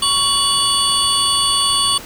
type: tone cluster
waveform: sine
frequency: 1114 / 2928 / 3427 / 4535 / 8760 Hz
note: C#6 / F#7 / A7 / C#8 / C#9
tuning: +8 / -19 / -46 / +39 / -22 cents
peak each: -19 dBFS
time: 0.02-1.98 s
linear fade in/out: 5 ms
effects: tanh soft clip ceiling -6 dBFS + pink hiss -34 dBFS RMS until 2.05 s